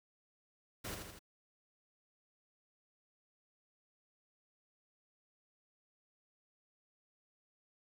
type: noise with echo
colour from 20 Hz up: pink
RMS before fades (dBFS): -43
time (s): 0.84-0.95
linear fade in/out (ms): 10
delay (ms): 81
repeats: 3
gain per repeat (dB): -4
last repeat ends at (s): 1.193
effects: none